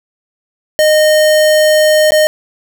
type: tone with dropouts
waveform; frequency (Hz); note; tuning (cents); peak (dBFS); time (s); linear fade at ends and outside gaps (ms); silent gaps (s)
square; 615; D#5; -20; -7; 0.79-2.27; 0; 2.107-2.12
effects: none